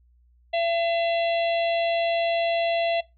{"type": "harmonic tone", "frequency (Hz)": 675, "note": "E5", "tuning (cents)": 41, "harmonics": [1, 3, 4, 5, 6], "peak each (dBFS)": [-22, -34, -33, -35, -41], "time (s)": [0.53, 3.01], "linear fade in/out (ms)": 10, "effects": ["noise-tail reverb RT60 0.2 s tail -19 dB re dry", "added 60 Hz sine -56 dBFS peak until 3.17 s"]}